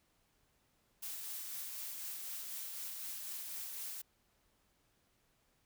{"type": "noise with tremolo", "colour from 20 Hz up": "blue", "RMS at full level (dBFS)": -43, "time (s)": [1.02, 4.02], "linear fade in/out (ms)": 10, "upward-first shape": "sine", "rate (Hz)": 4, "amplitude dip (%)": 25, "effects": ["pink hiss -75 dBFS RMS until 5.65 s"]}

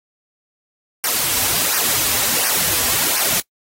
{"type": "noise with flanger", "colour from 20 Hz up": "white", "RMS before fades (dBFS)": -18, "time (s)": [1.04, 3.4], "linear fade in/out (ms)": 0, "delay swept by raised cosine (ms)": [0.26, 5.76], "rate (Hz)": 1.4, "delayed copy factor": -0.9, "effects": ["noise-tail reverb RT60 0.1 s tail -23 dB re dry", "AAC 48 kbps"]}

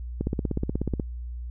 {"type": "click train", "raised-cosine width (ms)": 3, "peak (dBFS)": -13, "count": 14, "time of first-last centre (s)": [0.21, 0.998], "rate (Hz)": 16.5, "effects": ["added 60 Hz sine -32 dBFS peak until 1.5 s"]}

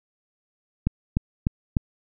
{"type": "click train", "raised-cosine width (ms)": 5, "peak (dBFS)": -8, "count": 4, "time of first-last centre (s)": [0.87, 1.768], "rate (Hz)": 3.34, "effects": []}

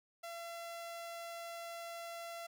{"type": "tone", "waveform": "sawtooth", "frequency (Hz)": 678, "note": "E5", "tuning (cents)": 49, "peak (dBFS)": -40, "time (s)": [0.23, 2.47], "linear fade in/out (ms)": 10, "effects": []}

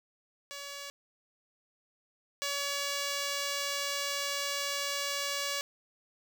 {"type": "tone pair in turn", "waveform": "5% pulse", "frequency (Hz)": [566, 566], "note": ["C#5", "C#5"], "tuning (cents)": [36, 36], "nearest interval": "unison", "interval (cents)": 0, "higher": "neither", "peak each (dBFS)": [-29, -20], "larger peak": "second", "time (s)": [[0.51, 0.9], [2.42, 5.61]], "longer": "second", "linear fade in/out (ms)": 0, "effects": ["10-bit"]}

